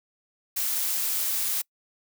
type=noise; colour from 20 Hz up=blue; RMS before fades=-27 dBFS; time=0.56-1.62 s; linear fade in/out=10 ms; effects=noise-tail reverb RT60 0.1 s tail -26 dB re dry